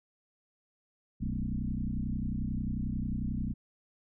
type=tone with frequency modulation; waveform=sine; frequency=128.3 Hz; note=C3; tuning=34 cents flat; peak=-30 dBFS; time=1.2-3.54 s; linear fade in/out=20 ms; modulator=31.2 Hz; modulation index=3.8; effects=none